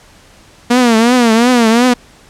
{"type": "tone with vibrato", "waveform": "sawtooth", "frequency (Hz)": 236.4, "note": "A#3", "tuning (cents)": 24, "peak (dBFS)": -3, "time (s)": [0.7, 1.94], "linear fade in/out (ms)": 10, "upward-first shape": "triangle", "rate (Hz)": 2.8, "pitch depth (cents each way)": 140, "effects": ["pink hiss -43 dBFS RMS until 2.29 s", "low-pass 9000 Hz 12 dB/octave"]}